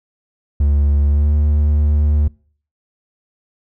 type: tone with pitch glide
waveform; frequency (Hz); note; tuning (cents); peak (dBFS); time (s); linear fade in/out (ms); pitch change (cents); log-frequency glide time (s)
triangle; 71.9 to 74.26; D2 to D2; -36 to +20; -9; 0.6-2.28; 5; +56; 1.08-1.31
effects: noise-tail reverb RT60 0.5 s tail -25 dB re dry